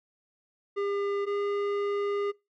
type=tone pair in turn; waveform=square; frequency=402.3 / 405.8 Hz; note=G4 / G#4; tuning=+45 / -40 cents; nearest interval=unison; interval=15 cents; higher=second; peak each=-28 dBFS; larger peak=neither; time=0.76-1.26 / 1.26-2.32 s; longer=second; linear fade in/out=20 ms; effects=noise-tail reverb RT60 0.2 s tail -20 dB re dry + low-pass 2000 Hz 12 dB/octave